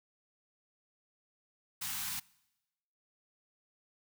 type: band-stop noise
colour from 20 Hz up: white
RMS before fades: -38 dBFS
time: 1.81-2.2 s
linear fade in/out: 10 ms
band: 250 to 760 Hz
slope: 96 dB/octave
effects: noise-tail reverb RT60 1.0 s tail -24 dB re dry